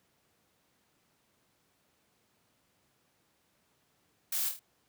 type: noise with echo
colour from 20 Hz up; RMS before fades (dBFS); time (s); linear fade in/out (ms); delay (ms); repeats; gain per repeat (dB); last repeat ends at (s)
blue; -33; 4.32-4.49; 5; 26; 4; -5; 4.594
effects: pink hiss -72 dBFS RMS until 4.88 s + high-pass 100 Hz 12 dB/octave